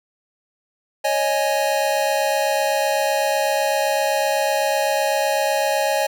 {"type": "chord", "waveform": "square", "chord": "C# suspended second", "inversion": "none", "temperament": "equal", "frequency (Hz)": [554.4, 622.3, 830.6], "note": ["C#5", "D#5", "G#5"], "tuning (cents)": [0, 0, 0], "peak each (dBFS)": -23, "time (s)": [1.04, 6.07], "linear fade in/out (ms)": 10, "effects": []}